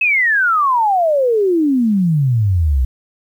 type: exponential sweep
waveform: sine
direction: down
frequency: 2625 to 61 Hz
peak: -11 dBFS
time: 0.01-2.85 s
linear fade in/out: 5 ms
effects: 8-bit